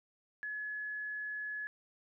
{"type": "tone", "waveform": "sine", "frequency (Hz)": 1700, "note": "G#6", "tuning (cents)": 40, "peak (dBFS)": -37, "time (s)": [0.43, 1.67], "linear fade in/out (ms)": 0, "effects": []}